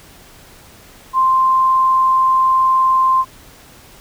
sine tone, 1046.5 Hz, C6, in tune, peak -10 dBFS, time 1.13-3.25 s, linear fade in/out 50 ms, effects pink hiss -43 dBFS RMS until 4 s

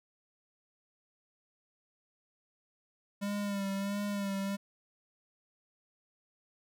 square tone with vibrato, 200 Hz, G3, 35 cents sharp, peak -33 dBFS, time 3.21-4.57 s, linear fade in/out 20 ms, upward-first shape sine, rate 1.5 Hz, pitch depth 40 cents each way, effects none

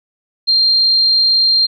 sine tone, 4186 Hz, C8, in tune, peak -9 dBFS, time 0.47-1.67 s, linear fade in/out 20 ms, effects none

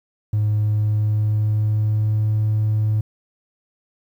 triangle tone with pitch glide, 105.7 to 107.42 Hz, G#2 to A2, +31 to -41 cents, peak -13 dBFS, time 0.33-3.01 s, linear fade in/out 5 ms, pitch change +28 cents, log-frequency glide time 0.48-2.33 s, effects tanh soft clip ceiling -12 dBFS + 9-bit

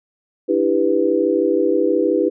sine chord, E minor seventh, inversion third, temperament just, 296.7 / 329.6 / 395.6 / 494.4 Hz, D4 / E4 / G4 / B4, +18 / 0 / +16 / +2 cents, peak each -22 / -19 / -19 / -19 dBFS, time 0.48-2.3 s, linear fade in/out 20 ms, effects none

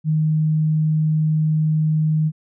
sine tone, 155.56 Hz, D#3, in tune, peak -15 dBFS, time 0.04-2.32 s, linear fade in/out 50 ms, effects none

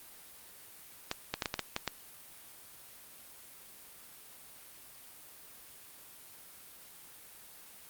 clicks, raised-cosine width 0.2 ms, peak -14 dBFS, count 8, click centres 1.114 / 1.34 / 1.422 / 1.458 / 1.541 / 1.593 / 1.764 / 1.877 s, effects white hiss -53 dBFS RMS until 7.89 s + Opus 32 kbps

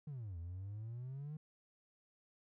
triangle exponential two-way sweep, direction down then up, 156.2 to 82.41 to 156.2 Hz, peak -40 dBFS, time 0.07-1.37 s, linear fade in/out 5 ms, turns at 0.38 s, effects tanh soft clip ceiling -38 dBFS

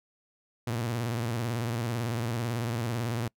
sawtooth tone with vibrato, 116.7 Hz, A#2, 2 cents sharp, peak -25 dBFS, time 0.67-3.28 s, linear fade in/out 5 ms, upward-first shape square, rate 18 Hz, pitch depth 82 cents each way, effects noise-tail reverb RT60 0.1 s tail -26 dB re dry

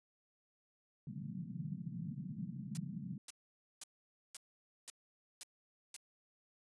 white band-pass noise, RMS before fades -44 dBFS, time 1.07-3.18 s, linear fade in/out 2 ms, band 130 to 210 Hz, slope 48 dB/octave
blue noise bursts, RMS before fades -43 dBFS, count 7, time 2.75-5.964 s, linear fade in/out 0 ms, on 22 ms, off 510 ms
effects resampled to 22050 Hz

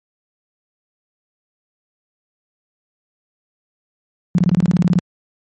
sine tone bursts, 176.5 Hz, F3, 19 cents sharp, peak -9 dBFS, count 12, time 4.35-4.988 s, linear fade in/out 0 ms, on 33 ms, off 22 ms, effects high-pass 100 Hz 12 dB/octave + MP3 32 kbps

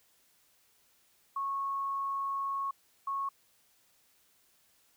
sine tone bursts at uneven times, 1100 Hz, C#6, 14 cents flat, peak -31 dBFS, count 2, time 1.36-2.71 / 3.07-3.29 s, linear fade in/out 5 ms, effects white hiss -68 dBFS RMS until 4.96 s

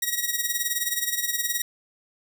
5% pulse tone with tremolo, 1903 Hz, A#6, 35 cents sharp, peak -11 dBFS, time 0.02-1.62 s, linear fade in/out 5 ms, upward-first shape sine, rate 19 Hz, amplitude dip 70%, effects none

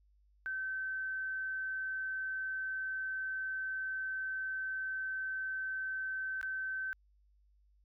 sine tone with dropouts, 1539 Hz, G6, 32 cents flat, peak -35 dBFS, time 0.46-6.93 s, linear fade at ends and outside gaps 0 ms, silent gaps 6.413-6.429 s, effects added 50 Hz sine -65 dBFS peak until 7.84 s

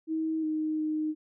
sine tone with pitch steps, 318.6 / 310.9 / 309 Hz, D#4 / D#4 / D#4, +41 / -1 / -12 cents, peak -27 dBFS, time 0.07-1.15 s, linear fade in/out 50 ms, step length 360 ms, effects none

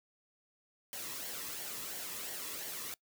white noise with flanger, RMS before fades -42 dBFS, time 0.93-2.94 s, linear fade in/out 0 ms, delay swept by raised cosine 0.79 to 1.37 ms, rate 2.9 Hz, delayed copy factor -0.5, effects noise-tail reverb RT60 0.1 s tail -23 dB re dry

